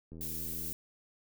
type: click train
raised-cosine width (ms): 3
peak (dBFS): -35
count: 50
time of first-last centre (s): 0.12-0.722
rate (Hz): 81.4
type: noise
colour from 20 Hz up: violet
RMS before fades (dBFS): -39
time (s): 0.21-0.73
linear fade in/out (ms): 0
effects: none